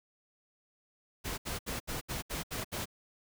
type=noise bursts; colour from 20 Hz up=pink; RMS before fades=-37 dBFS; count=8; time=1.24-2.857 s; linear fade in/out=20 ms; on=140 ms; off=71 ms; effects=none